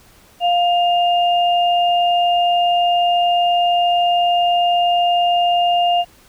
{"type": "tone pair together", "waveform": "sine", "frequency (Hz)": [702.8, 2813], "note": ["F5", "F7"], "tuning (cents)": [11, 12], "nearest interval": "2 octaves", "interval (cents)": 2401, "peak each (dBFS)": [-13, -21], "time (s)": [0.4, 6.05], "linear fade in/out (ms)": 50, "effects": ["pink hiss -49 dBFS RMS until 6.28 s"]}